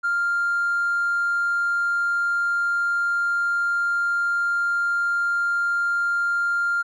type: tone with hard clipping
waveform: sine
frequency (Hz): 1396.9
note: F6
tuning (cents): 0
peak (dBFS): -20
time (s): 0.03-6.83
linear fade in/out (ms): 20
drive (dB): 1
effects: none